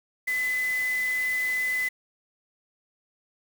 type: tone in noise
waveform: sine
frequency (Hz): 2014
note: B6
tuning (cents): +33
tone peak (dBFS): -24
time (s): 0.27-1.89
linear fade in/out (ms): 10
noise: white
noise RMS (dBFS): -40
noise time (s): 0.27-1.89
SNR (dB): +13
effects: none